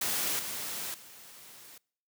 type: noise with level steps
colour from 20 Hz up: white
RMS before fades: -31 / -37 / -51 dBFS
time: 0.01-1.78 s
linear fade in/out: 5 ms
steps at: 0.39 / 0.94 s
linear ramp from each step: 2 ms
effects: noise-tail reverb RT60 0.6 s tail -26 dB re dry + high-pass 100 Hz 12 dB/octave